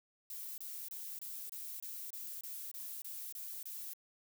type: noise bursts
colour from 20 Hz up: violet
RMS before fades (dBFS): -45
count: 12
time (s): 0.3-3.935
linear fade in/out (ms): 2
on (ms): 280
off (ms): 25
effects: none